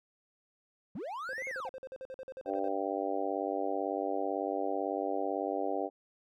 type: linear two-way sweep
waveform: triangle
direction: up then down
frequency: 146.83 to 2217 to 667 Hz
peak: -35 dBFS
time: 0.95-1.69 s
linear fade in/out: 5 ms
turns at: 1.47 s
type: tone bursts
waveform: triangle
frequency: 523.3 Hz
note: C5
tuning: in tune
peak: -38 dBFS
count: 16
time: 1.29-2.682 s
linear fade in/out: 0 ms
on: 42 ms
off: 48 ms
type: harmonic tone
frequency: 98 Hz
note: G2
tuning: in tune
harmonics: 3 / 4 / 5 / 6 / 7 / 8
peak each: -38 / -38 / -38 / -38 / -38 / -38 dBFS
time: 2.45-5.9 s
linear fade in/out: 50 ms
type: click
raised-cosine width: 0.5 ms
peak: -39 dBFS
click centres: 2.537 s
effects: none